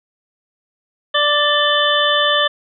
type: harmonic tone with a mistuned harmonic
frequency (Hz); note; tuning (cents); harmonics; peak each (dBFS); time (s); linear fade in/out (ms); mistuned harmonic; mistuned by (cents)
587.3; D5; 0; 1 / 2 / 3 / 5 / 6; -19 / -19 / -19 / -19 / -19; 1.14-2.48; 10; 5; +61
effects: none